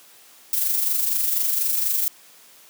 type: noise with amplitude modulation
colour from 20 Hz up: violet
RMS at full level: -20 dBFS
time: 0.53-2.08 s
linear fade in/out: 0 ms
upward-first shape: sine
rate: 24.1 Hz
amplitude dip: 45%
effects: white hiss -50 dBFS RMS until 2.69 s + high-pass 200 Hz 12 dB/octave